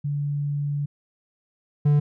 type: tone pair in turn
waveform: sine / triangle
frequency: 144.3 / 146.57 Hz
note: D3 / D3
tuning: -30 / -3 cents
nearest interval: unison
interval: 27 cents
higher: second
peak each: -23 / -13 dBFS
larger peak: second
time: 0.04-0.86 / 1.85-2 s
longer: first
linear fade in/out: 10 ms
effects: none